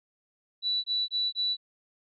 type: tone bursts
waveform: sine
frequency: 3951 Hz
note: B7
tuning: in tune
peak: -25 dBFS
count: 4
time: 0.62-1.569 s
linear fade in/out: 50 ms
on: 220 ms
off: 23 ms
effects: none